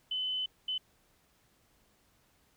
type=tone bursts at uneven times; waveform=sine; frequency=3027 Hz; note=F#7; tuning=39 cents sharp; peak=-31 dBFS; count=2; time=0.11-0.46 / 0.68-0.78 s; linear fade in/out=5 ms; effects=pink hiss -69 dBFS RMS until 2.56 s